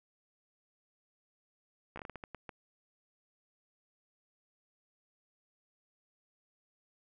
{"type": "slowing click train", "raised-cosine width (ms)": 0.5, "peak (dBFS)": -28, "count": 10, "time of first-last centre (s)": [1.96, 2.492], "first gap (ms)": 14, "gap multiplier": 1.34, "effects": []}